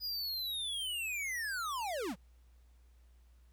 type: linear sweep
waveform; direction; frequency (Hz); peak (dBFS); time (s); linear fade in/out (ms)
square; down; 4978 to 149; -36; 0-2.16; 50
effects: added 60 Hz sine -59 dBFS peak until 3.52 s + pink hiss -75 dBFS RMS until 3.52 s